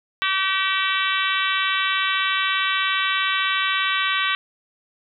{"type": "harmonic tone", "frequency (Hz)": 383.2, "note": "G4", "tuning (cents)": -39, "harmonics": [3, 4, 5, 6, 7, 8, 9, 10], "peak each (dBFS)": [-25, -26, -27, -28, -28, -29, -30, -30], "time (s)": [0.22, 4.35], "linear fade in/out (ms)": 0, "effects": []}